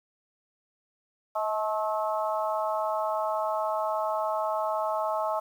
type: harmonic tone with a mistuned harmonic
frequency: 216.4 Hz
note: A3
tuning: 29 cents flat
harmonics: 3 / 4 / 5 / 6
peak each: -29 / -31 / -33 / -35 dBFS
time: 1.35-5.4 s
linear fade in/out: 10 ms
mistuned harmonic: 3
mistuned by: -27 cents
effects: 9-bit